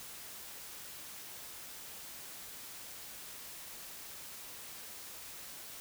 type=silence; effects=white hiss -48 dBFS RMS until 5.8 s